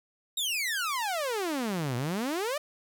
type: exponential two-way sweep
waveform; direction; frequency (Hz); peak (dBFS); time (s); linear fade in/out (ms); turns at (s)
sawtooth; down then up; 3816 to 116.54 to 621; -25; 0.37-2.58; 5; 1.96
effects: none